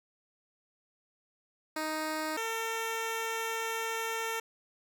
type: tone pair in turn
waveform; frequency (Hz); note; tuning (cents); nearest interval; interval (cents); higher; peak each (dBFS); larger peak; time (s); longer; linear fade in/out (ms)
10% pulse; 311.5 / 451.7; D#4 / A4; +2 / +45; tritone; 643; second; -24; neither; 1.76-2.37 / 2.37-4.4; second; 5
effects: none